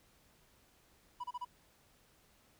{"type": "tone bursts", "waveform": "triangle", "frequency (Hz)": 982, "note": "B5", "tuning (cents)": -10, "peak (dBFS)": -36, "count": 4, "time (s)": [1.2, 1.45], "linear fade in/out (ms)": 10, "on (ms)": 40, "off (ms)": 30, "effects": ["pink hiss -68 dBFS RMS until 2.59 s"]}